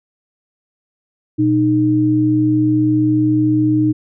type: tone pair together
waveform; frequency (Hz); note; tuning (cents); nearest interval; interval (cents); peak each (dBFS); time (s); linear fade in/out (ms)
sine; 122 / 307.8; B2 / D#4; -21 / -19; octave + major third; 1602; -18 / -12; 1.38-3.93; 20
effects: none